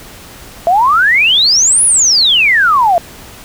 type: exponential two-way sweep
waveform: sine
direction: up then down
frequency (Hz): 659.3 to 10548 to 659.3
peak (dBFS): -6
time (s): 0.67-2.98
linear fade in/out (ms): 0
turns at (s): 1.84
effects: pink hiss -34 dBFS RMS until 3.44 s